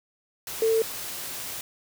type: tone in noise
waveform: sine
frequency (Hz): 447.6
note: A4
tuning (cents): +30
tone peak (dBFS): -19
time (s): 0.62-0.82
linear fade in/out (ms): 2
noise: white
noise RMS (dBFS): -35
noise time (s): 0.47-1.61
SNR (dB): +13
effects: none